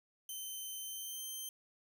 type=tone with pitch glide; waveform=5% pulse; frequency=3082 to 3120 Hz; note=G7 to G7; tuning=-30 to -9 cents; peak=-34 dBFS; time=0.29-1.49 s; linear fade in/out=2 ms; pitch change=+21 cents; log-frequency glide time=0.78-1.22 s; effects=none